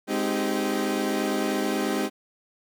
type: chord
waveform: 30% pulse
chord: Ab major seventh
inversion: none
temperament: equal with one note detuned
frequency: 207.7 / 261.6 / 311.1 / 386.4 Hz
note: Ab3 / C4 / Eb4 / G4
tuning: 0 / 0 / 0 / -25 cents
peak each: -27 dBFS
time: 0.07-2.1 s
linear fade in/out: 50 ms
effects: none